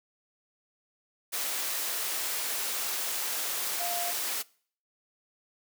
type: tone in noise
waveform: sine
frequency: 698.5 Hz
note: F5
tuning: in tune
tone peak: -33 dBFS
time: 3.79-4.12 s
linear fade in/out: 20 ms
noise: white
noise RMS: -32 dBFS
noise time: 1.32-4.43 s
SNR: -4 dB
effects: noise-tail reverb RT60 0.5 s tail -23 dB re dry + high-pass 400 Hz 12 dB/octave